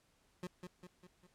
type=tone with echo; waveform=25% pulse; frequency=180 Hz; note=F#3; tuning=47 cents flat; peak=-37 dBFS; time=0.43-0.47 s; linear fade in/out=2 ms; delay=200 ms; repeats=4; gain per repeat=-5 dB; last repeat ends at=1.27 s; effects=pink hiss -73 dBFS RMS until 1.34 s + low-pass 11000 Hz 12 dB/octave